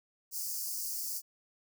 white high-pass noise, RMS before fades -37 dBFS, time 0.31-1.22 s, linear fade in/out 50 ms, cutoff 4600 Hz, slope 96 dB/octave, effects none

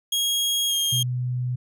sawtooth tone with pitch glide, 3280 to 3227 Hz, G#7 to G7, -22 to +50 cents, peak -18 dBFS, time 0.12-1.03 s, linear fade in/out 5 ms, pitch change -28 cents, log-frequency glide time 0.68-0.74 s
sine tone, 124.8 Hz, B2, 19 cents sharp, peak -23 dBFS, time 0.92-1.56 s, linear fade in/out 10 ms
effects none

